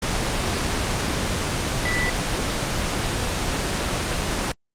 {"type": "tone in noise", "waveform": "sine", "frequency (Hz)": 1975.5, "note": "B6", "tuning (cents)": 0, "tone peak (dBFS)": -23, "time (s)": [1.85, 2.1], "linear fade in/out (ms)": 5, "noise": "pink", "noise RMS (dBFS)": -23, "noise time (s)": [0.02, 4.52], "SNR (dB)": -3, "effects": ["low-pass 8000 Hz 12 dB/octave", "Opus 24 kbps"]}